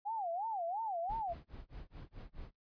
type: tone with vibrato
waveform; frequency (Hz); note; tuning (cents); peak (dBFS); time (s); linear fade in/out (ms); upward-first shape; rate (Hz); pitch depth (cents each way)
sine; 780; G5; -9; -35; 0.05-1.34; 20; sine; 2.9; 270
type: noise with tremolo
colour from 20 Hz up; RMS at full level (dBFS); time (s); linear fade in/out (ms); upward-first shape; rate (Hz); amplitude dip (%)
brown; -46; 1.09-2.51; 5; sine; 4.7; 100
effects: noise-tail reverb RT60 0.2 s tail -25 dB re dry + resampled to 11025 Hz